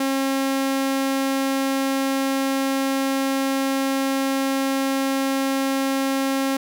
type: tone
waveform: sawtooth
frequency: 270 Hz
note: C#4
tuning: 45 cents flat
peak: -16 dBFS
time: 0-6.57 s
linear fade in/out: 5 ms
effects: none